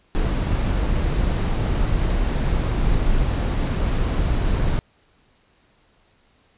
brown noise, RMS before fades -20 dBFS, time 0.15-4.79 s, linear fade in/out 0 ms, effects pink hiss -60 dBFS RMS until 6.57 s + resampled to 8000 Hz

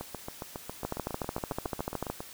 two click trains, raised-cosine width 1 ms, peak -17 / -22 dBFS, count 18 / 17, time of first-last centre 0.85-2.1 / 0.01-2.205 s, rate 13.6 / 7.29 Hz, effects white hiss -48 dBFS RMS until 2.33 s

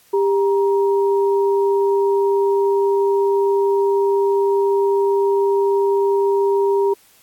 sine tone pair together, 396.9 / 944 Hz, G4 / A#5, +22 / +22 cents, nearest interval octave + minor third, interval 1500 cents, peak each -14 / -23 dBFS, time 0.13-6.94 s, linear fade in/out 10 ms, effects white hiss -53 dBFS RMS until 7.22 s + AAC 64 kbps

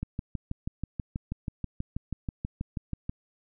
click train, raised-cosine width 5 ms, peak -19 dBFS, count 20, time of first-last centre 0.03-3.095 s, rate 6.2 Hz, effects none

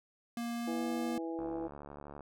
square tone with pitch glide, 235.2 to 237.7 Hz, A#3 to A#3, +16 to +34 cents, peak -36 dBFS, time 0.37-1.18 s, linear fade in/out 2 ms, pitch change +18 cents, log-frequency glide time 0.55-0.84 s
harmonic tone, 164.81 Hz, E3, in tune, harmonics 2 / 3 / 4 / 5, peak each -37 / -42 / -48 / -46 dBFS, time 0.67-1.68 s, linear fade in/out 10 ms
click train, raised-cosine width 1 ms, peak -33 dBFS, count 60, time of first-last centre 1.39-2.207 s, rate 72.2 Hz
effects none

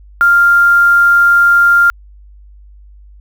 sine tone with quantisation, 1396.9 Hz, F6, in tune, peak -5 dBFS, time 0.21-1.9 s, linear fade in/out 0 ms, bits 5, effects added 50 Hz sine -36 dBFS peak until 3.2 s

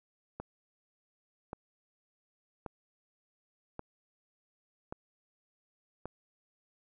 click train, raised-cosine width 1 ms, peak -25 dBFS, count 6, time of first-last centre 0.4-6.056 s, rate 0.884 Hz, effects none

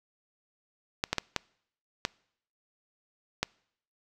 clicks, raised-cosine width 0.2 ms, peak -9 dBFS, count 6, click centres 1.039 / 1.13 / 1.183 / 1.363 / 2.051 / 3.43 s, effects noise-tail reverb RT60 0.7 s tail -26 dB re dry

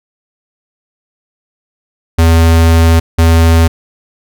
square tone bursts at uneven times, 82.41 Hz, E2, in tune, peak -5 dBFS, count 2, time 2.18-3 / 3.18-3.68 s, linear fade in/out 10 ms, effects none

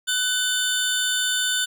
25% pulse tone pair together, 1500 / 3575 Hz, F#6 / A7, +23 / +27 cents, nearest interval octave + minor third, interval 1504 cents, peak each -20 / -20 dBFS, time 0.07-1.66 s, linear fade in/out 20 ms, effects none

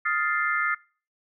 sine chord, F dominant seventh, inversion third, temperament equal with one note detuned, 1251.7 / 1396.9 / 1760 / 2093 Hz, Eb6 / F6 / A6 / C7, +10 / 0 / 0 / 0 cents, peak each -28 dBFS, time 0.05-0.75 s, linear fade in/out 10 ms, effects noise-tail reverb RT60 0.4 s tail -23 dB re dry

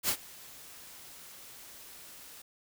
white noise with ADSR envelope, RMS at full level -27 dBFS, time 0.03-2.42 s, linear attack 59 ms, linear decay 72 ms, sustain -23 dB, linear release 5 ms, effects none

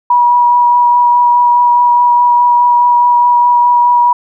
sine tone with vibrato, 967 Hz, B5, 37 cents flat, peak -5 dBFS, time 0.1-4.13 s, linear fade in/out 5 ms, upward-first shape sine, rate 4.8 Hz, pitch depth 11 cents each way, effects none

